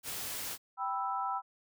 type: noise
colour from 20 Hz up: white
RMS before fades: -39 dBFS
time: 0.03-0.58 s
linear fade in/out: 50 ms
type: chord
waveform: sine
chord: E minor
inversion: first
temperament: equal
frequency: 784 / 987.8 / 1318.5 Hz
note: G5 / B5 / E6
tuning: 0 / 0 / 0 cents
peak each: -36 dBFS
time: 0.77-1.42 s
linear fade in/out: 50 ms
effects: none